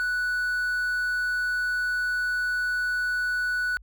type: tone with quantisation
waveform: triangle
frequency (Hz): 1480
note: F#6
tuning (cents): 0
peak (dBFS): -22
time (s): 0-3.77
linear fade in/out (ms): 0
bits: 8
effects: added 50 Hz sine -47 dBFS peak until 3.82 s